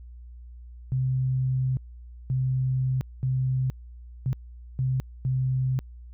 sine tone bursts at uneven times, 130 Hz, C3, 11 cents flat, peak -22 dBFS, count 6, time 0.92-1.77 / 2.3-3.01 / 3.23-3.7 / 4.26-4.33 / 4.79-5 / 5.25-5.79 s, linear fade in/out 0 ms, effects added 60 Hz sine -41 dBFS peak until 6.13 s

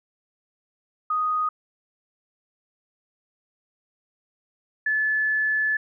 sine tone pair in turn, 1244.5 / 1730.1 Hz, D#6 / A6, 0 / -30 cents, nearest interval tritone, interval 570 cents, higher second, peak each -21 / -20 dBFS, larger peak second, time 1.1-1.49 / 4.86-5.77 s, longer second, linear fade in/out 5 ms, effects none

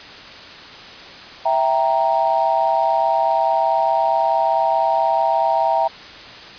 sine chord, E diminished, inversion none, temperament equal, 659.3 / 784 / 932.3 Hz, E5 / G5 / Bb5, 0 / 0 / 0 cents, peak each -19 dBFS, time 1.45-5.88 s, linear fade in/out 10 ms, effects white hiss -37 dBFS RMS until 6.58 s + resampled to 11025 Hz

